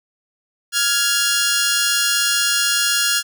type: tone pair together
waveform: 10% pulse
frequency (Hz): 1401 / 1670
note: F6 / G#6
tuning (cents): +5 / +9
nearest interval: minor third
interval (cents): 304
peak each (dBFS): -10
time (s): 0.72-3.23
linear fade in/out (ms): 50
effects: none